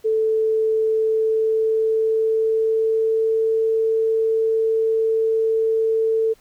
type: tone with pitch glide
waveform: sine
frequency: 440 to 445.6 Hz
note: A4 to A4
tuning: 0 to +22 cents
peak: -16 dBFS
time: 0.04-6.34 s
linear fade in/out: 20 ms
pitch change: +22 cents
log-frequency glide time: 0.78-3.63 s
effects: pink hiss -56 dBFS RMS until 6.4 s